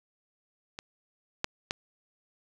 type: clicks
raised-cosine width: 0.2 ms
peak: -21 / -10 / -12 dBFS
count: 3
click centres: 0.789 / 1.444 / 1.709 s
effects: none